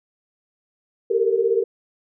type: tone cluster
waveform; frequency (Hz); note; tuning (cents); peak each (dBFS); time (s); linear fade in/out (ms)
sine; 389.6 / 450.8 / 467.4; G4 / A4 / A#4; -11 / +42 / +5; -21; 1.1-1.64; 10
effects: none